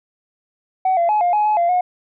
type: tone with pitch steps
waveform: sine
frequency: 752 / 684 / 847 / 706 / 841 / 850 / 689 / 723 Hz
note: F#5 / F5 / G#5 / F5 / G#5 / G#5 / F5 / F#5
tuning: +28 / -36 / +34 / +19 / +22 / +40 / -24 / -40 cents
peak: -12 dBFS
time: 0.85-1.81 s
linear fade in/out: 5 ms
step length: 120 ms
effects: tanh soft clip ceiling -11 dBFS